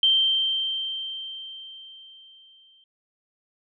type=tone with exponential decay; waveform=sine; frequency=3136 Hz; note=G7; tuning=in tune; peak=-15 dBFS; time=0.03-2.84 s; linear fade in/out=2 ms; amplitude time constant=610 ms; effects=none